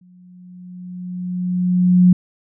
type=tone with exponential growth; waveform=sine; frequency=180.3 Hz; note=F#3; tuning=45 cents flat; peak=-6 dBFS; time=0.01-2.13 s; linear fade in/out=5 ms; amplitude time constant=460 ms; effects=none